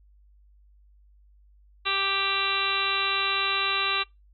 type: harmonic tone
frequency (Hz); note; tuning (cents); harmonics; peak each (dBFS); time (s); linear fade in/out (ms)
392; G4; 0; 1 / 2 / 3 / 4 / 5 / 6 / 7 / 8 / 9 / 10; -38 / -39 / -29 / -35 / -37 / -33 / -29 / -38 / -34 / -30; 1.85-4.04; 20
effects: noise-tail reverb RT60 0.2 s tail -24 dB re dry + added 50 Hz sine -54 dBFS peak until 4.33 s